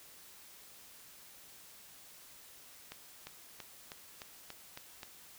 accelerating click train, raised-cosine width 0.2 ms, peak -27 dBFS, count 8, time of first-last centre 2.92-5.032 s, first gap 350 ms, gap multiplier 0.95, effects white hiss -56 dBFS RMS until 5.38 s

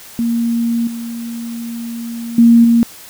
sine tone with level steps, 233.1 Hz, A#3, in tune, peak -13 / -22 / -4 / -7 dBFS, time 0.19-2.83 s, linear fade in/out 0 ms, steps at 0.87 / 2.38 / 2.64 s, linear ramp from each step 5 ms, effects white hiss -37 dBFS RMS until 3.09 s

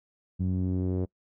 sawtooth tone with low-pass filter sweep, 92 Hz, F#2, 9 cents flat, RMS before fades -28 dBFS, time 0.39-1.06 s, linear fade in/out 20 ms, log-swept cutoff 190 to 440 Hz, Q 2, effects noise-tail reverb RT60 0.1 s tail -25 dB re dry

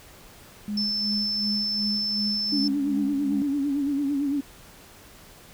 sine tone with tremolo, 207.7 Hz, G#3, in tune, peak -25 dBFS, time 0.68-3.42 s, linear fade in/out 0 ms, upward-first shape sine, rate 2.7 Hz, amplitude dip 75%
sine tone, 5290 Hz, E8, 5 cents sharp, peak -24 dBFS, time 0.77-2.68 s, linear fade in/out 5 ms
sine tone with vibrato, 282.5 Hz, C#4, 33 cents sharp, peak -22 dBFS, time 2.52-4.41 s, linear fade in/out 10 ms, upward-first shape sine, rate 8.9 Hz, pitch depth 67 cents each way
effects tanh soft clip ceiling -13 dBFS + pink hiss -49 dBFS RMS until 5.53 s

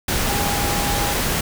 sine tone in noise, 814 Hz, G#5, 35 cents flat, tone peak -26 dBFS, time 0.29-1.13 s, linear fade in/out 5 ms, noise pink, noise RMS -21 dBFS, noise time 0.08-1.41 s, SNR -8 dB, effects none

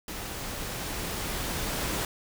pink noise with level ramp, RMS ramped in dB -37 to -30 dBFS, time 0.08-2.05 s, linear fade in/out 2 ms, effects none

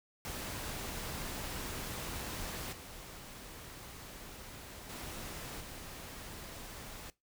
pink noise with level steps, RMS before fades -41 / -49 / -44 / -47 dBFS, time 0.25-7.1 s, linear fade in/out 0 ms, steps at 2.72 / 4.89 / 5.6 s, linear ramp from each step 10 ms, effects noise-tail reverb RT60 0.2 s tail -20 dB re dry

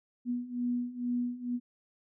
sine beating tone pair, 242.6 / 244.8 Hz, B3 / B3, -31 / -15 cents, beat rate 2.2 Hz, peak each -35 / -32 dBFS, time 0.25-1.6 s, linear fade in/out 50 ms, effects none

